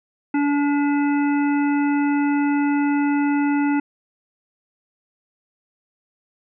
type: harmonic tone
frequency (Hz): 287.4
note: D4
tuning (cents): -37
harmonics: 1 / 3 / 5 / 7 / 9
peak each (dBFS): -17 / -27 / -31 / -34 / -36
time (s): 0.34-3.8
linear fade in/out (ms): 5
effects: none